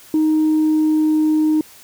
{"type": "tone with pitch glide", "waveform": "sine", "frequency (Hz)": [311.4, 309.4], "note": ["D#4", "D#4"], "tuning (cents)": [2, -10], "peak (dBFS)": -11, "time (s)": [0.14, 1.61], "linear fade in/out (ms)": 2, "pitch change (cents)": -12, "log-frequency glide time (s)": [0.26, 1.2], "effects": ["tanh soft clip ceiling -10 dBFS", "white hiss -44 dBFS RMS until 1.83 s"]}